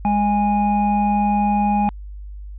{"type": "tone pair together", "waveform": "triangle", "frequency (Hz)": [206, 824], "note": ["G#3", "G#5"], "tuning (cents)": [-14, -14], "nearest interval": "2 octaves", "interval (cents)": 2400, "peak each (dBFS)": -16, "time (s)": [0.05, 1.89], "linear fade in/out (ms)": 0, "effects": ["added 50 Hz sine -31 dBFS peak until 2.58 s", "resampled to 8000 Hz"]}